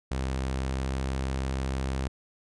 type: tone with pitch glide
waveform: sawtooth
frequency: 65.8 to 66.26 Hz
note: C2 to C2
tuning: +10 to +22 cents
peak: -24 dBFS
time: 0.11-2.08 s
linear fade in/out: 5 ms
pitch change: +12 cents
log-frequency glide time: 0.59-0.95 s
effects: resampled to 22050 Hz